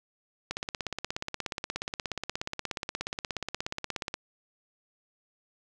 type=click train; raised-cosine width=0.2 ms; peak=-15 dBFS; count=62; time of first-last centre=0.51-4.141 s; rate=16.8 Hz; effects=none